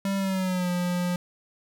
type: tone with pitch glide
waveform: square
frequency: 196 to 177.67 Hz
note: G3 to F3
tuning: 0 to +30 cents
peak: -25 dBFS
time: 0.05-1.16 s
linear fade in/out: 2 ms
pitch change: -170 cents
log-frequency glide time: 0.17-0.7 s
effects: none